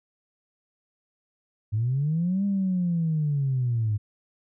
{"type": "linear two-way sweep", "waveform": "sine", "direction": "up then down", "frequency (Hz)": [102.3, 202.1, 102.3], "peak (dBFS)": -21, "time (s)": [1.72, 3.98], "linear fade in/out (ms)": 20, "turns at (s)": 2.45, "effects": ["tanh soft clip ceiling -17 dBFS"]}